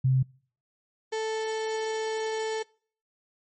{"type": "tone pair in turn", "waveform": ["sine", "35% pulse"], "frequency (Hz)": [130.81, 440], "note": ["C3", "A4"], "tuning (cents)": [0, 0], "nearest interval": "octave + major sixth", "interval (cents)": 2100, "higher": "second", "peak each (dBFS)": [-19, -26], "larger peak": "first", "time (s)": [[0.04, 0.23], [1.12, 2.63]], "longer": "second", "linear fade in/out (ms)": 10, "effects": ["noise-tail reverb RT60 0.5 s tail -26 dB re dry", "MP3 32 kbps"]}